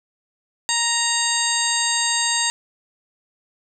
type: harmonic tone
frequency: 933 Hz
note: A#5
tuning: 1 cent sharp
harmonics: 1 / 2 / 3 / 4 / 5 / 7 / 8 / 9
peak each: -27 / -26 / -29 / -26 / -26 / -27 / -25 / -28 dBFS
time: 0.69-2.5 s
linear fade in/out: 0 ms
effects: none